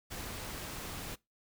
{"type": "noise", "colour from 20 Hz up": "pink", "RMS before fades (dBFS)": -42, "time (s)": [0.1, 1.16], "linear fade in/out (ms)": 20, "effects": ["noise-tail reverb RT60 0.2 s tail -22 dB re dry"]}